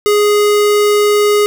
square tone, 415.3 Hz, G#4, in tune, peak -9 dBFS, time 0.06-1.46 s, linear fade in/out 0 ms, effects 8-bit

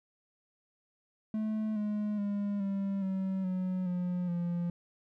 triangle tone with pitch steps, 216.4 / 209.6 / 203.1 / 196.73 / 190.58 / 184.62 / 178.84 / 173.25 Hz, A3 / G#3 / G#3 / G3 / G3 / F#3 / F3 / F3, -29 / +16 / -38 / +6 / -49 / -4 / +41 / -14 cents, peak -28 dBFS, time 1.34-4.7 s, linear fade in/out 2 ms, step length 420 ms, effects none

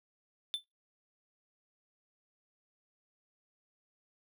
triangle tone with exponential decay, 3530 Hz, A7, 5 cents sharp, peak -26 dBFS, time 0.54-0.64 s, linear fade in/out 0 ms, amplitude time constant 20 ms, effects noise-tail reverb RT60 0.2 s tail -23 dB re dry

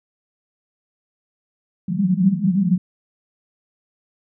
white band-pass noise, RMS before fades -18 dBFS, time 1.88-2.78 s, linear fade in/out 5 ms, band 170 to 200 Hz, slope 96 dB/octave, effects none

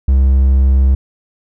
triangle tone, 66.5 Hz, C2, 29 cents sharp, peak -5 dBFS, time 0.08-0.95 s, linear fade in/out 5 ms, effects none

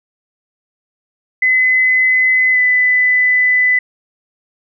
sine tone with pitch glide, 2026 to 2000 Hz, B6 to B6, +44 to +21 cents, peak -9 dBFS, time 1.42-3.79 s, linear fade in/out 5 ms, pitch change -23 cents, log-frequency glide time 2.52-2.58 s, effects none

